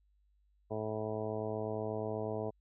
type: harmonic tone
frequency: 108.2 Hz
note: A2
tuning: 29 cents flat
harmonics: 1 / 2 / 3 / 4 / 5 / 6 / 7 / 8 / 9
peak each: -42 / -44 / -45 / -39 / -44 / -41 / -47 / -53 / -50 dBFS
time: 0.7-2.51 s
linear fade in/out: 20 ms
effects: added 50 Hz sine -68 dBFS peak until 2.6 s